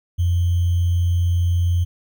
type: tone with sample-and-hold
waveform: sine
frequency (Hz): 87.31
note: F2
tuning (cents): 0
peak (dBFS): -15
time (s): 0.18-1.85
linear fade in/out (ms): 20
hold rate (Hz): 3150
effects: none